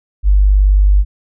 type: tone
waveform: sine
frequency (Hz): 49.38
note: G1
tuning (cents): +13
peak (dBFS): -6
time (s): 0.23-1.05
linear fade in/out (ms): 50
effects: none